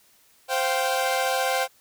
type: chord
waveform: sawtooth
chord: C suspended fourth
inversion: none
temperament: equal with one note detuned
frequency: 523.3 / 698.5 / 777.7 Hz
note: C5 / F5 / G5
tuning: 0 / 0 / -14 cents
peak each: -22 / -25 / -22 dBFS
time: 0.48-1.68 s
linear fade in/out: 50 ms
effects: white hiss -59 dBFS RMS until 1.8 s